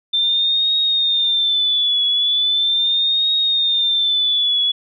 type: tone with vibrato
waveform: sine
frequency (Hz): 3563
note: A7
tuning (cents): +21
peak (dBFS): -14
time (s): 0.13-4.72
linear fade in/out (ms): 10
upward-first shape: triangle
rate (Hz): 0.39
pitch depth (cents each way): 93
effects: none